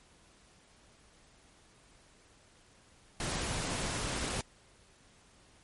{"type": "noise", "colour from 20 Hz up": "pink", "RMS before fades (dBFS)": -35, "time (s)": [3.2, 4.41], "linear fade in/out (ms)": 2, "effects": ["pink hiss -62 dBFS RMS until 5.63 s", "MP3 48 kbps"]}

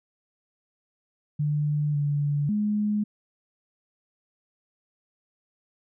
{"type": "tone with pitch steps", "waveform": "sine", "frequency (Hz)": [148.4, 145, 209.4], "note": ["D3", "D3", "G#3"], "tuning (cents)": [18, -22, 15], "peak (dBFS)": -22, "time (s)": [1.39, 3.04], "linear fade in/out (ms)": 10, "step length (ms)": 550, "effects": []}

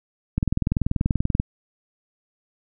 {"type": "click train", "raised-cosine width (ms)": 5, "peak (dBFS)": -8, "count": 22, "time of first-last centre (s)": [0.38, 1.399], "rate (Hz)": 20.6, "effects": []}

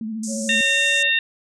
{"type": "tone with vibrato", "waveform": "sine", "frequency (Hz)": 220, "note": "A3", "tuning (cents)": 0, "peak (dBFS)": -25, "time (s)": [0.01, 0.61], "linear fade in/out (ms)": 2, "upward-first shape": "sine", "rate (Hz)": 14, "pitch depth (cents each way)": 54}
{"type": "band-pass noise", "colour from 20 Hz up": "pink", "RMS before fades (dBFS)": -32, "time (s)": [0.23, 1.03], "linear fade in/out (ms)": 5, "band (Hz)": [5900, 8800], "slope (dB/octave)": 48}
{"type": "tone with pitch glide", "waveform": "sine", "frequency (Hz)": [554.4, 566], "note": ["C#5", "C#5"], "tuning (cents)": [0, 36], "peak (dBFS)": -30, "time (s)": [0.27, 1.11], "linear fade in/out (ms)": 50, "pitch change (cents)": 36, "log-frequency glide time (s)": [0.67, 0.84]}
{"type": "harmonic tone", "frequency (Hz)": 913, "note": "A#5", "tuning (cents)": -36, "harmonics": [2, 3, 4], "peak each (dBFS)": [-20, -20, -22], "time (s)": [0.49, 1.19], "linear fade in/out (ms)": 2}
{"effects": []}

